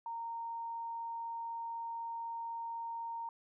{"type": "tone", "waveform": "sine", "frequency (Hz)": 924, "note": "A#5", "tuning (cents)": -16, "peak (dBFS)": -38, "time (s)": [0.06, 3.29], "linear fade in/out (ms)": 2, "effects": []}